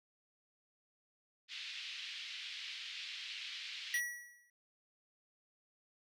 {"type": "band-pass noise", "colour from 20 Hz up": "pink", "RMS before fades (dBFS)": -46, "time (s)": [1.48, 4.01], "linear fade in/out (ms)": 50, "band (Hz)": [2400, 4200], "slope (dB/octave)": 24}
{"type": "tone with exponential decay", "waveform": "square", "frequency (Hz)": 1932, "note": "B6", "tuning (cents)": -39, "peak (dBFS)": -31, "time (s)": [3.94, 4.5], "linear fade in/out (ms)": 2, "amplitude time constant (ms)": 120}
{"effects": []}